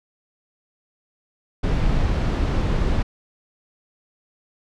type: noise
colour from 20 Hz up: brown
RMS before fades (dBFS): -20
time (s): 1.63-3.03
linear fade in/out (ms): 10
effects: low-pass 5000 Hz 12 dB/octave